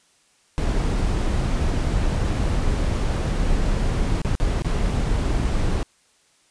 brown noise with dropouts, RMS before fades -21 dBFS, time 0.58-5.83 s, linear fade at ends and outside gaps 0 ms, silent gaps 4.217-4.248 / 4.352-4.4 / 4.621-4.646 s, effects white hiss -60 dBFS RMS until 6.5 s + resampled to 22050 Hz

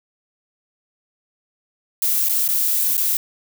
violet noise with dropouts, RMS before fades -19 dBFS, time 2.02-3.17 s, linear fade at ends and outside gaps 1 ms, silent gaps 2.287-2.294 / 2.479-2.488 / 2.969-2.977 s, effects none

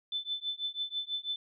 sine tone with tremolo, 3520 Hz, A7, in tune, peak -29 dBFS, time 0.12-1.36 s, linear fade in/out 2 ms, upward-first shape triangle, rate 6.1 Hz, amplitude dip 100%, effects none

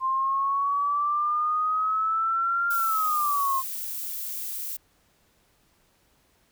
sine exponential two-way sweep, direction up then down, 1046.5 to 1396.9 to 1053 Hz, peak -22 dBFS, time 0-3.63 s, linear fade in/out 50 ms, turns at 2.71 s
violet noise, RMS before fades -33 dBFS, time 2.7-4.77 s, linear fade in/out 10 ms
effects pink hiss -65 dBFS RMS until 6.51 s

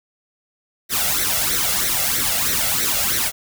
white noise with flanger, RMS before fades -20 dBFS, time 0.89-3.32 s, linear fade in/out 50 ms, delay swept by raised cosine 0.5 to 1.5 ms, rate 3.1 Hz, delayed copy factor +0.7, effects none

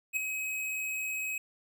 square tone with ADSR envelope, 2543 Hz, D#7, 37 cents sharp, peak -26 dBFS, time 0.13-1.38 s, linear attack 38 ms, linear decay 4 ms, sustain -7 dB, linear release 3 ms, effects none

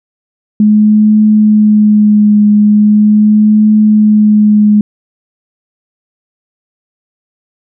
sine tone with vibrato, 211.1 Hz, G#3, 29 cents sharp, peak -3 dBFS, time 0.6-4.81 s, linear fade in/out 2 ms, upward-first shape triangle, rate 0.4 Hz, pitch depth 23 cents each way, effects none

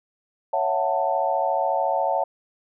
sine chord, F# minor seventh, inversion second, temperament just, 555 / 666 / 740 / 888 Hz, C#5 / E5 / F#5 / A5, +2 / +18 / 0 / +16 cents, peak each -26 / -26 / -25 / -25 dBFS, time 0.53-2.24 s, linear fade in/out 5 ms, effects none

